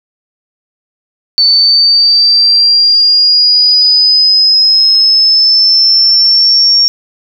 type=linear sweep; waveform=sine; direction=up; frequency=4501 to 5530 Hz; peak=-4 dBFS; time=1.38-6.88 s; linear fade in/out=0 ms; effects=7-bit